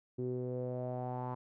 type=tone with low-pass filter sweep; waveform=sawtooth; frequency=125.2 Hz; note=B2; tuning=24 cents sharp; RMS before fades=-38 dBFS; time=0.18-1.35 s; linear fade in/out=10 ms; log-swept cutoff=350 to 970 Hz; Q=5.1; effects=none